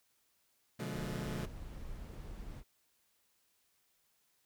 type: chord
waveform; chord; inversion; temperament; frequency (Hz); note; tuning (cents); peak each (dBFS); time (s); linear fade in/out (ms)
sawtooth; B diminished seventh; none; just; 123.47 / 148.16 / 177.8 / 213.4; B2 / D3 / F3 / Ab3; 0 / +16 / +31 / +47; -40; 0.79-1.46; 10
type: noise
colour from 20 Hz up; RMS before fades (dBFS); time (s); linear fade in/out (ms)
brown; -46; 0.92-2.64; 50
effects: white hiss -75 dBFS RMS until 4.45 s